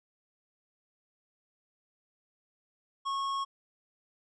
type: tone with tanh clipping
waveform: triangle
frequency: 1096 Hz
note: C#6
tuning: 20 cents flat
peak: -32 dBFS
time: 3.05-3.45 s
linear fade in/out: 20 ms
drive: 16 dB
effects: resampled to 24000 Hz